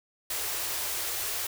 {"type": "band-stop noise", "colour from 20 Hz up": "white", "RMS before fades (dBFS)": -32, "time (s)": [0.3, 1.47], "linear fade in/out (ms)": 5, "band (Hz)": [120, 320], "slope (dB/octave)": 48, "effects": []}